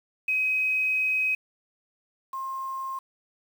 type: tone pair in turn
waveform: sine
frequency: 2528 / 1062.9 Hz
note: D#7 / C6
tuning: +27 / +27 cents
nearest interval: octave + minor third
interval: 1500 cents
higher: first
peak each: -22 / -30 dBFS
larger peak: first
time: 0.28-1.35 / 2.33-2.99 s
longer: first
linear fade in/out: 5 ms
effects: 8-bit